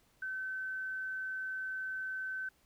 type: tone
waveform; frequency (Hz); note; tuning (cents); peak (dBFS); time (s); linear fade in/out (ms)
sine; 1530; G6; -42; -36; 0.22-2.49; 5
effects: pink hiss -70 dBFS RMS until 2.65 s